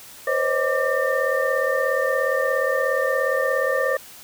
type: tone cluster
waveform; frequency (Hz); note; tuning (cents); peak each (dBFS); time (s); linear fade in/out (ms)
sine; 500 / 537 / 622 / 1177 / 1809; B4 / C5 / D#5 / D6 / A6; +21 / +45 / -1 / +3 / +48; -26 / -22 / -28 / -28 / -25; 0.27-3.97; 5
effects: white hiss -43 dBFS RMS until 4.23 s